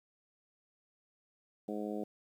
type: harmonic tone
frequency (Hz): 105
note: G#2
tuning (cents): +19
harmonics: 2 / 3 / 4 / 5 / 6 / 7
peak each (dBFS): -40 / -41 / -42 / -44 / -47 / -48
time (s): 1.68-2.04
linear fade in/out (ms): 5
effects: 11-bit